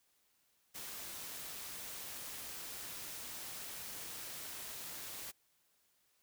white noise with amplitude modulation, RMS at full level -45 dBFS, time 0.74-5.32 s, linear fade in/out 20 ms, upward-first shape sine, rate 201 Hz, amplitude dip 25%, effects white hiss -75 dBFS RMS until 6.22 s

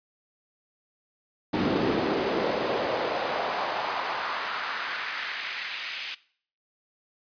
brown noise with high-pass filter sweep, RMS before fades -29 dBFS, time 1.53-6.15 s, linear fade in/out 10 ms, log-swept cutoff 260 to 2800 Hz, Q 1.7, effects noise-tail reverb RT60 0.5 s tail -19 dB re dry + resampled to 11025 Hz

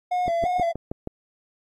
triangle tone with vibrato, 698.5 Hz, F5, in tune, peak -19 dBFS, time 0.11-0.72 s, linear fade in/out 10 ms, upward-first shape square, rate 2.9 Hz, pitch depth 56 cents each way
click train, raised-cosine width 2 ms, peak -16 dBFS, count 6, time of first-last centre 0.28-1.074 s, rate 6.3 Hz
effects AAC 32 kbps

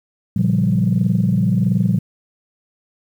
sine chord, G half-diminished seventh, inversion first, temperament equal with one note detuned, 116.54 / 139.31 / 174.61 / 196 Hz, Bb2 / Db3 / F3 / G3, 0 / +9 / 0 / 0 cents, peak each -18 / -22 / -17 / -18 dBFS, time 0.36-1.99 s, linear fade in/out 5 ms, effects tanh soft clip ceiling -6 dBFS + 8-bit

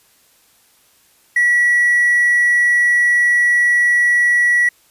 triangle tone with hard clipping, 1937 Hz, B6, 34 cents flat, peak -11 dBFS, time 1.36-4.69 s, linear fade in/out 5 ms, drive 4 dB, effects white hiss -54 dBFS RMS until 4.9 s + resampled to 32000 Hz

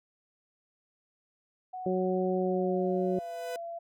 sine tone with pitch glide, 740 to 678.6 Hz, F#5 to F5, 0 to -50 cents, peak -36 dBFS, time 1.73-3.79 s, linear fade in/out 10 ms, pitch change -150 cents, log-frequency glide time 2.36-3.35 s
harmonic tone, 185 Hz, F#3, in tune, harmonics 1 / 2 / 3, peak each -31 / -29 / -33 dBFS, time 1.86-3.19 s, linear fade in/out 2 ms
45% pulse tone with exponential growth, 498 Hz, B4, 14 cents sharp, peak -34 dBFS, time 2.73-3.56 s, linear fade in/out 2 ms, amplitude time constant 180 ms
effects none

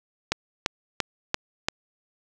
click train, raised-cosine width 0.2 ms, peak -5 dBFS, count 5, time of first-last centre 0.32-1.685 s, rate 2.93 Hz, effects none

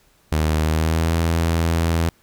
sawtooth tone with pitch glide, 77.78 to 82.88 Hz, D#2 to E2, 0 to +10 cents, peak -13 dBFS, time 0.32-2.09 s, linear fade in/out 0 ms, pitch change +110 cents, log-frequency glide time 0.61-1.16 s, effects pink hiss -58 dBFS RMS until 2.22 s

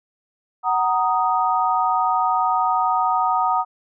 sine chord, D# minor, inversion first, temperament just, 746.7 / 933.4 / 1244.5 Hz, F#5 / A#5 / D#6, +16 / +2 / 0 cents, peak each -21 dBFS, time 0.63-3.65 s, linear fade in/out 50 ms, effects none

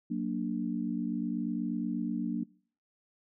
sine chord, Gb augmented, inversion none, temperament equal, 185 / 233.1 / 293.7 Hz, Gb3 / Bb3 / D4, 0 / 0 / 0 cents, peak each -35 / -33 / -35 dBFS, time 0.1-2.44 s, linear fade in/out 10 ms, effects noise-tail reverb RT60 0.5 s tail -23 dB re dry

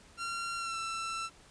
sawtooth tone with pitch glide, 1374 to 1337.2 Hz, F6 to E6, -29 to +24 cents, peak -31 dBFS, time 0.17-1.3 s, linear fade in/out 50 ms, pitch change -47 cents, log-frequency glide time 0.57-0.77 s, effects pink hiss -58 dBFS RMS until 1.5 s + resampled to 22050 Hz

